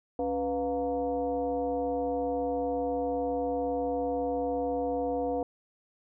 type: tone with frequency modulation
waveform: sine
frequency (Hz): 493.9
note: B4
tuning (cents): 0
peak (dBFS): -27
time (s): 0.19-5.43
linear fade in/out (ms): 2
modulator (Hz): 214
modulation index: 1.1
effects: none